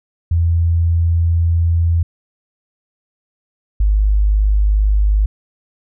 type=tone pair in turn; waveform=sine; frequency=84 / 51.24 Hz; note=E2 / G#1; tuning=+33 / -23 cents; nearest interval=major sixth; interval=856 cents; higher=first; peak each=-11 / -10 dBFS; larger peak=second; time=0.31-2.03 / 3.8-5.26 s; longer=first; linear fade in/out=5 ms; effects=none